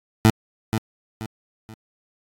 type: tone with echo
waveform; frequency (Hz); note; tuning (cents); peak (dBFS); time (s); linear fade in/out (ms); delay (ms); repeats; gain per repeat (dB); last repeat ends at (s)
20% pulse; 110; A2; 0; -6; 0.25-0.3; 0; 480; 3; -9; 1.74
effects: AAC 64 kbps